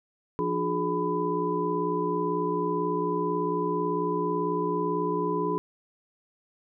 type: tone cluster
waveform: sine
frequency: 170.9 / 299 / 363.2 / 421.3 / 999 Hz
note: F3 / D4 / F#4 / G#4 / B5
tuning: -37 / +31 / -32 / +25 / +20 cents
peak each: -33 / -32 / -33 / -29 / -30 dBFS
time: 0.39-5.58 s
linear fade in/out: 0 ms
effects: none